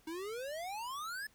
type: exponential sweep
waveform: square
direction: up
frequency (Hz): 311.1 to 1760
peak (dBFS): -40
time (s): 0.07-1.27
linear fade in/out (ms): 5
effects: pink hiss -67 dBFS RMS until 1.34 s